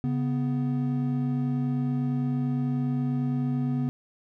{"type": "tone pair together", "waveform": "triangle", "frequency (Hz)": [139.5, 248.6], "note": ["C#3", "B3"], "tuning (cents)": [11, 12], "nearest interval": "minor seventh", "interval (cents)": 1001, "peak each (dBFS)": -25, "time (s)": [0.04, 3.89], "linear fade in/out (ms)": 0, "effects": []}